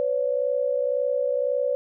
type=tone pair together; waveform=sine; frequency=505.1 / 567 Hz; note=B4 / C#5; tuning=+39 / +39 cents; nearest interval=major second; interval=200 cents; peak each=-24 dBFS; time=0-1.75 s; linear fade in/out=0 ms; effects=none